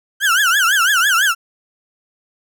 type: tone with vibrato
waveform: 35% pulse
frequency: 1507 Hz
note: F#6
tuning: 31 cents sharp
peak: -10 dBFS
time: 0.2-1.35 s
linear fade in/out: 50 ms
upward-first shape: triangle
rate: 6 Hz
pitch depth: 250 cents each way
effects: none